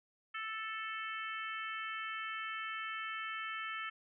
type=harmonic tone; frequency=440 Hz; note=A4; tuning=in tune; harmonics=3 / 4 / 5 / 6 / 7; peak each=-42 / -44 / -46 / -48 / -49 dBFS; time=0.34-3.9 s; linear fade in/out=10 ms; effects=none